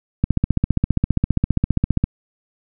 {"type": "click train", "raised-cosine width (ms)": 5, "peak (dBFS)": -3, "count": 28, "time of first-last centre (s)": [0.24, 2.04], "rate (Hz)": 15, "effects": []}